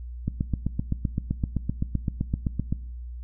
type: click train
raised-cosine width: 5 ms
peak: -12 dBFS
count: 20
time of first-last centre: 0.28-2.725 s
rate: 7.77 Hz
effects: noise-tail reverb RT60 0.8 s tail -21 dB re dry + added 60 Hz sine -34 dBFS peak until 3.23 s